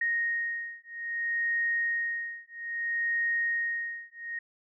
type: beating tone pair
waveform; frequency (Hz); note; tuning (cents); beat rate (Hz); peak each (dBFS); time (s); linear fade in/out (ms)
sine; 1864.7 / 1865.31; A#6 / A#6; 0 / +1; 0.61; -31; 0.01-4.39; 5
effects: none